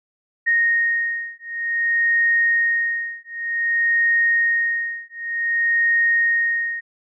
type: beating tone pair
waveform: sine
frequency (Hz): 1860 / 1860.54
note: A#6 / A#6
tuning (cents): -4 / -4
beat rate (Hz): 0.54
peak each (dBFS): -20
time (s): 0.46-6.81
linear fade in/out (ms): 20
effects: none